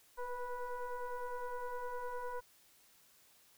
sine tone with frequency modulation, 493.9 Hz, B4, in tune, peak -38 dBFS, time 0.17-2.41 s, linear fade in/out 20 ms, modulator 489 Hz, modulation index 1.5, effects white hiss -66 dBFS RMS until 3.57 s

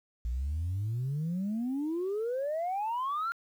sine exponential sweep, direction up, 56.5 to 1414 Hz, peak -28 dBFS, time 0.25-3.32 s, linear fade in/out 0 ms, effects tanh soft clip ceiling -27 dBFS + 10-bit

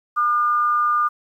sine tone pair together, 1206.7 / 1435 Hz, D6 / F6, +47 / +47 cents, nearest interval minor third, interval 300 cents, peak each -16 / -27 dBFS, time 0.16-1.09 s, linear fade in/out 20 ms, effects 9-bit

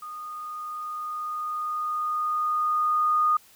sine tone with level ramp, 1230 Hz, D#6, 20 cents flat, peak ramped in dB -35 to -18 dBFS, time 0.02-3.37 s, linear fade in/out 5 ms, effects white hiss -55 dBFS RMS until 3.55 s

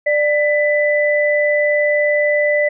sine tone pair together, 592.8 / 1994 Hz, D5 / B6, +16 / +16 cents, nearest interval octave + major sixth, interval 2100 cents, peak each -14 / -17 dBFS, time 0.06-2.69 s, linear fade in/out 10 ms, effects none

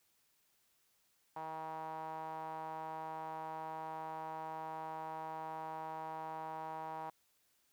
sawtooth tone with band-pass filter, 158.9 Hz, D#3, 37 cents sharp, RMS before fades -44 dBFS, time 1.36-7.1 s, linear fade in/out 5 ms, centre 880 Hz, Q 6.2, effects white hiss -75 dBFS RMS until 7.72 s

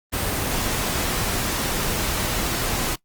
pink noise, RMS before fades -24 dBFS, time 0.12-2.96 s, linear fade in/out 20 ms, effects noise-tail reverb RT60 0.1 s tail -20 dB re dry + Opus 24 kbps

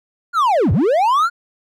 triangle linear two-way sweep, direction down then up, 1451 to 75 to 1451 Hz, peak -10 dBFS, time 0.33-1.3 s, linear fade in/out 50 ms, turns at 0.72 s, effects none

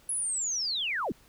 sine linear sweep, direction down, 10700 to 147.9 Hz, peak -28 dBFS, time 0.09-1.12 s, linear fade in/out 2 ms, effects pink hiss -60 dBFS RMS until 1.28 s

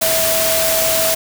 sine tone in noise, 650 Hz, E5, 24 cents flat, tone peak -18 dBFS, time 0.01-1.15 s, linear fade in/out 10 ms, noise white, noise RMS -17 dBFS, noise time 0.01-1.15 s, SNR -4 dB, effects none

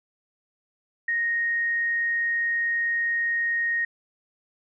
sine tone, 1864.7 Hz, A#6, in tune, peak -22 dBFS, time 1.08-3.85 s, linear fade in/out 5 ms, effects none

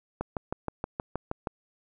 click train, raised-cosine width 1 ms, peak -16 dBFS, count 9, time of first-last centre 0.21-1.472 s, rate 6.34 Hz, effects none

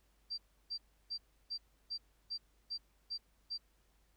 sine tone bursts, 4700 Hz, D8, 1 cent sharp, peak -37 dBFS, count 9, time 0.3-3.58 s, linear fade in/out 20 ms, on 80 ms, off 320 ms, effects added 50 Hz sine -70 dBFS peak until 4.16 s + pink hiss -75 dBFS RMS until 4.16 s

